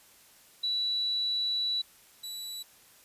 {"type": "tone pair in turn", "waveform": ["sine", "sawtooth"], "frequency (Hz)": [3940, 3940], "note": ["B7", "B7"], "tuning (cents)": [-5, -5], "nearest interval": "unison", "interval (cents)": 0, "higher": "neither", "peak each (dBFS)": [-27, -34], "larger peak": "first", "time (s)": [[0.63, 1.82], [2.23, 2.63]], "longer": "first", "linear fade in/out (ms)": 10, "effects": ["white hiss -58 dBFS RMS until 3.04 s", "resampled to 32000 Hz"]}